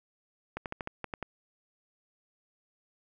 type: clicks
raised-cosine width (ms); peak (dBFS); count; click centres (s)
0.5; -20; 8; 0.57 / 0.658 / 0.724 / 0.808 / 0.874 / 1.043 / 1.138 / 1.227
effects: none